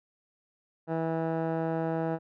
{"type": "tone with low-pass filter", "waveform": "15% pulse", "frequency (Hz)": 162.9, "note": "E3", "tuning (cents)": -20, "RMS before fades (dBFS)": -30, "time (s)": [0.87, 2.19], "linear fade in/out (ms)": 50, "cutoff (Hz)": 1000, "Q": 2.1, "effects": []}